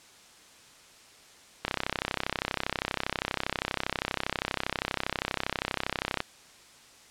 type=click train; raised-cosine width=0.3 ms; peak=-11 dBFS; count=149; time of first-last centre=1.65-6.204 s; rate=32.5 Hz; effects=white hiss -54 dBFS RMS until 7.1 s + low-pass 8000 Hz 12 dB/octave